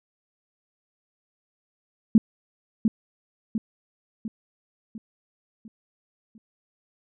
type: tone with echo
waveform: sine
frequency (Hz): 220.7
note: A3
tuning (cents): +5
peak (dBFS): -10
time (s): 2.15-2.18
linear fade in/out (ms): 2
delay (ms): 700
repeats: 6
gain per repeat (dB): -6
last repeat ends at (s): 6.38
effects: none